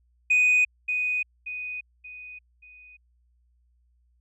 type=tone with echo; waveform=sine; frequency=2489 Hz; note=D#7; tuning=in tune; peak=-15 dBFS; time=0.3-0.65 s; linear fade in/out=10 ms; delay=580 ms; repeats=4; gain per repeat=-8 dB; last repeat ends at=2.97 s; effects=tanh soft clip ceiling -15 dBFS + added 60 Hz sine -62 dBFS peak until 4.2 s